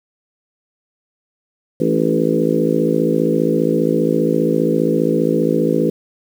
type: harmonic tone with a mistuned harmonic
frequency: 55 Hz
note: A1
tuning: in tune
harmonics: 3 / 4 / 5 / 6 / 7 / 8 / 9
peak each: -21 / -21 / -21 / -21 / -21 / -21 / -21 dBFS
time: 1.8-5.9 s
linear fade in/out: 5 ms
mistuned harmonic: 5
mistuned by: +27 cents
effects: 7-bit